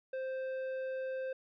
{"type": "tone with tanh clipping", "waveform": "triangle", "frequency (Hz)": 523.3, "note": "C5", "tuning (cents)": 0, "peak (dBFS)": -37, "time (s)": [0.13, 1.33], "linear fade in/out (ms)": 5, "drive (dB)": 13, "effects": []}